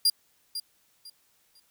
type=tone with echo; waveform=sawtooth; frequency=4800 Hz; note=D8; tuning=37 cents sharp; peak=-16 dBFS; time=0.05-0.1 s; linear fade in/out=5 ms; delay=500 ms; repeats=3; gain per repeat=-12 dB; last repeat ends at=1.6 s; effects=white hiss -67 dBFS RMS until 1.7 s